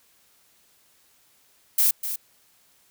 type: noise with echo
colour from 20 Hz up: violet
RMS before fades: -19 dBFS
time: 1.78-1.91 s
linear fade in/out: 5 ms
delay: 250 ms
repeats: 1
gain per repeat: -10 dB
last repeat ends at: 2.16 s
effects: white hiss -61 dBFS RMS until 2.9 s